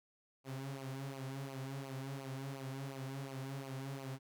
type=tone with flanger; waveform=sawtooth; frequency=135.1 Hz; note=C#3; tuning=44 cents flat; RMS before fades=-44 dBFS; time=0.44-4.19 s; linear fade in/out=50 ms; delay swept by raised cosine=0.55 to 5.85 ms; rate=2.8 Hz; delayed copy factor=-0.75; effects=none